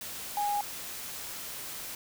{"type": "tone in noise", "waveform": "sine", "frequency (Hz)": 821, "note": "G#5", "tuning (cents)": -20, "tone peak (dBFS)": -27, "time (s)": [0.37, 0.61], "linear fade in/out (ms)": 2, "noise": "white", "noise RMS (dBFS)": -40, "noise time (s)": [0.01, 1.95], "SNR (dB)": 10, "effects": []}